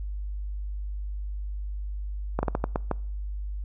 slowing click train, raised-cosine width 1 ms, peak -11 dBFS, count 7, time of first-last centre 2.39-2.913 s, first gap 40 ms, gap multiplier 1.31, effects noise-tail reverb RT60 0.6 s tail -25 dB re dry + added 50 Hz sine -30 dBFS peak until 3.64 s

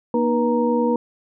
sine tone cluster, 237.2 / 308.2 / 483.4 / 933 Hz, A#3 / D#4 / B4 / A#5, +30 / -16 / -37 / +1 cents, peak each -20 / -26 / -20 / -25 dBFS, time 0.14-0.96 s, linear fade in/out 2 ms, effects none

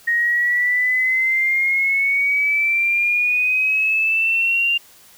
sine exponential sweep, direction up, 1868 to 2794 Hz, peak -15 dBFS, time 0.07-4.78 s, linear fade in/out 10 ms, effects white hiss -48 dBFS RMS until 5.17 s

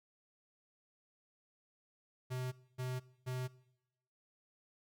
square tone bursts, 127.4 Hz, C3, 46 cents flat, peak -38 dBFS, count 3, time 2.3-3.48 s, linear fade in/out 20 ms, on 220 ms, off 260 ms, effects noise-tail reverb RT60 0.9 s tail -21 dB re dry

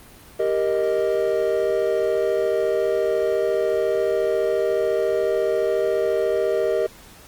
triangle chord, Eb major, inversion first, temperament equal, 392 / 466.2 / 622.3 Hz, G4 / Bb4 / Eb5, 0 / 0 / 0 cents, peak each -21 dBFS, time 0.39-6.87 s, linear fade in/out 10 ms, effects pink hiss -46 dBFS RMS until 7.27 s + Opus 32 kbps

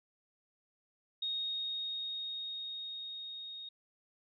sine tone with level ramp, 3729 Hz, A#7, in tune, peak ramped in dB -33 to -43 dBFS, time 1.22-3.69 s, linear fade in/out 5 ms, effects none

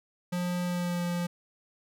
square tone with pitch glide, 177.6 to 174.65 Hz, F3 to F3, +29 to 0 cents, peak -29 dBFS, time 0.32-1.27 s, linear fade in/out 10 ms, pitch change -29 cents, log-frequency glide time 0.65-1.02 s, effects none

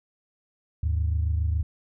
sine tone pair together, 76.62 / 103.83 Hz, D#2 / G#2, -26 / 0 cents, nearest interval perfect fourth, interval 526 cents, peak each -22 / -28 dBFS, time 0.83-1.63 s, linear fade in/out 5 ms, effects tanh soft clip ceiling -15 dBFS

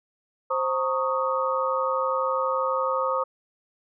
sine tone cluster, 525 / 919 / 1114 / 1246 Hz, C5 / A#5 / C#6 / D#6, +6 / -25 / +8 / +2 cents, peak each -26 / -31 / -29 / -27 dBFS, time 0.5-3.24 s, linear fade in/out 10 ms, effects none

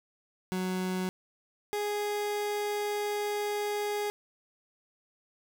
30% pulse tone pair in turn, 185 / 414.4 Hz, F#3 / G#4, 0 / -4 cents, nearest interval octave + major second, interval 1396 cents, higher second, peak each -27 dBFS, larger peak neither, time 0.52-1.09 / 1.73-4.1 s, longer second, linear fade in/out 0 ms, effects none

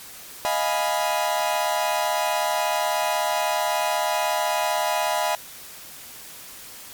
40% pulse chord, F half-diminished seventh, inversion third, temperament equal, 622.3 / 698.5 / 830.6 / 987.8 Hz, Eb5 / F5 / Ab5 / Cb6, 0 / 0 / 0 / 0 cents, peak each -26 dBFS, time 0.45-5.35 s, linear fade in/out 0 ms, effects white hiss -41 dBFS RMS until 6.93 s + MP3 96 kbps

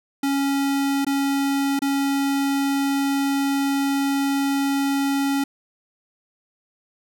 square tone with dropouts, 277.2 Hz, C#4, in tune, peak -20 dBFS, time 0.23-5.44 s, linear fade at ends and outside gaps 5 ms, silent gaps 1.048-1.066 / 1.792-1.819 s, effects none

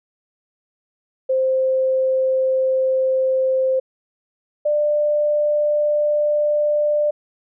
sine tone pair in turn, 523.3 / 594.6 Hz, C5 / D5, 0 / +21 cents, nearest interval major second, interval 221 cents, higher second, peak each -15 dBFS, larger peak neither, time 1.29-3.8 / 4.65-7.11 s, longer first, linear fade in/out 10 ms, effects none

